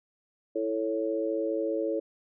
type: chord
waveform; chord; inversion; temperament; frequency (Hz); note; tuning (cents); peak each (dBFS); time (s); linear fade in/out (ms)
sine; A major; second; equal; 329.6 / 440 / 554.4; E4 / A4 / C#5; 0 / 0 / 0; -31; 0.55-2; 10
effects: none